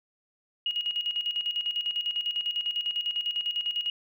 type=tone with tremolo; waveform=sine; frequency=2878 Hz; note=F#7; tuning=49 cents flat; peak=-25 dBFS; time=0.66-3.9 s; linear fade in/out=2 ms; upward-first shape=square; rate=10 Hz; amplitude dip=65%; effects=none